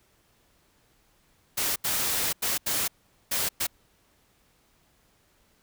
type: noise bursts at uneven times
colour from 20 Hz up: white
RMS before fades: -27 dBFS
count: 6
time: 1.57-1.76 / 1.84-2.33 / 2.42-2.58 / 2.66-2.88 / 3.31-3.49 / 3.6-3.67 s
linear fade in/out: 10 ms
effects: pink hiss -65 dBFS RMS until 5.62 s